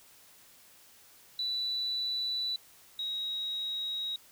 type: tone pair in turn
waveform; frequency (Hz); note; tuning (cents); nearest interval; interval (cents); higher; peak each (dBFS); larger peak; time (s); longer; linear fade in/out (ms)
sine; 3965 / 3805; B7 / A#7; +6 / +35; minor second; 71; first; -30 / -32; first; 1.39-2.56 / 2.99-4.16; neither; 2
effects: white hiss -58 dBFS RMS until 4.31 s